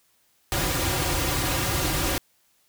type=noise with comb filter; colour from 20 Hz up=pink; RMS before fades=-25 dBFS; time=0.52-2.18 s; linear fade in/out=0 ms; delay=4.6 ms; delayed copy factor=-0.75; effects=white hiss -65 dBFS RMS until 2.68 s